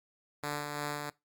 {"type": "tone with tremolo", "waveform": "5% pulse", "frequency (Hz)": 146.83, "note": "D3", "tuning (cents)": 0, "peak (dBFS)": -22, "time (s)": [0.43, 1.1], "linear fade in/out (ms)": 5, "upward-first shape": "sine", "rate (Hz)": 2.9, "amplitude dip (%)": 35, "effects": ["noise-tail reverb RT60 0.2 s tail -21 dB re dry", "Opus 48 kbps"]}